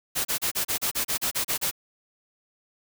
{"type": "noise bursts", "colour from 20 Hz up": "white", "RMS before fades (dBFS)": -26, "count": 12, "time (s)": [0.15, 1.713], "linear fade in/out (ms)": 20, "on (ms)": 100, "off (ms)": 33, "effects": []}